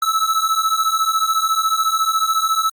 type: beating tone pair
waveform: square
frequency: 1301 / 1315 Hz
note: E6 / E6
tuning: -23 / -5 cents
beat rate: 14 Hz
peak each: -20 / -19 dBFS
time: 0.02-2.7 s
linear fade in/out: 5 ms
effects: Opus 48 kbps